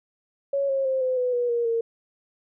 sine tone with pitch steps, 556 / 541.1 / 526.6 / 512.5 / 498.8 / 485.4 / 472.4 / 459.8 Hz, C#5 / C#5 / C5 / C5 / B4 / B4 / A#4 / A#4, +5 / -42 / +11 / -36 / +17 / -30 / +23 / -24 cents, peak -21 dBFS, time 0.53-1.81 s, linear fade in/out 5 ms, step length 160 ms, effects none

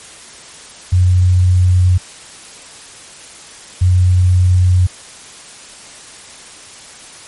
sine tone pair in turn, 90.9 / 90.9 Hz, F#2 / F#2, -30 / -30 cents, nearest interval unison, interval 0 cents, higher neither, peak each -7 dBFS, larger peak neither, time 0.92-1.98 / 3.81-4.87 s, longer neither, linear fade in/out 10 ms, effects white hiss -36 dBFS RMS until 7.27 s + MP3 48 kbps

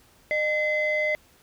sine tone pair together, 609 / 2048 Hz, D#5 / C7, -37 / -38 cents, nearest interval octave + major sixth, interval 2099 cents, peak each -24 / -23 dBFS, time 0.31-1.15 s, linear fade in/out 0 ms, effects tanh soft clip ceiling -17 dBFS + pink hiss -58 dBFS RMS until 1.42 s

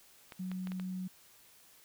clicks, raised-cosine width 0.3 ms, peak -30 dBFS, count 5, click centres 0.322 / 0.516 / 0.672 / 0.719 / 0.798 s
sine tone, 185 Hz, F#3, in tune, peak -36 dBFS, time 0.39-1.08 s, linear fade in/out 10 ms
effects white hiss -61 dBFS RMS until 1.84 s

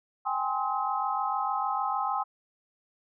sine chord, Ab major seventh, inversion third, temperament equal with one note detuned, 784 / 830.6 / 1046.5 / 1276.5 Hz, G5 / Ab5 / C6 / Eb6, 0 / 0 / 0 / +44 cents, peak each -32 dBFS, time 0.25-2.24 s, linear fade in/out 20 ms, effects none

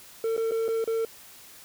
triangle tone with dropouts, 451.6 Hz, A4, 45 cents sharp, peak -22 dBFS, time 0.24-1.05 s, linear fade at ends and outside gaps 2 ms, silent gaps 0.366-0.377 / 0.511-0.518 / 0.681-0.686 / 0.842-0.875 s, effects white hiss -49 dBFS RMS until 1.64 s

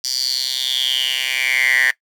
10% pulse tone with high-pass filter sweep, 130 Hz, C3, 11 cents flat, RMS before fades -19 dBFS, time 0.04-1.91 s, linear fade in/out 2 ms, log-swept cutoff 5100 to 1800 Hz, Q 7.6, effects noise-tail reverb RT60 0.1 s tail -19 dB re dry

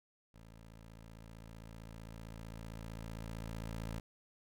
15% pulse tone with level ramp, 55.5 Hz, A1, 16 cents sharp, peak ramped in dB -49 to -33 dBFS, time 0.34-4 s, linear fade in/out 5 ms, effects none

